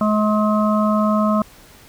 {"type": "harmonic tone", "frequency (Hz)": 212.5, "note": "G#3", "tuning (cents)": 40, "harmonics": [1, 3, 5, 6], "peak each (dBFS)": [-16, -21, -23, -24], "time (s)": [0.01, 1.42], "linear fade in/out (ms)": 2, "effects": ["pink hiss -46 dBFS RMS until 1.88 s"]}